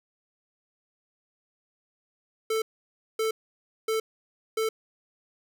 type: tone bursts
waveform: square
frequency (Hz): 442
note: A4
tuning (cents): +8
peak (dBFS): -25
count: 4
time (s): 2.5-4.69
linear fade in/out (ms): 5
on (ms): 120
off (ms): 570
effects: none